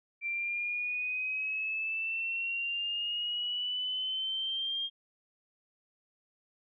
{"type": "exponential sweep", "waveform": "sine", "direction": "up", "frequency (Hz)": [2349, 3227], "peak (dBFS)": -31, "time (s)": [0.21, 4.9], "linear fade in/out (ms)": 50, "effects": []}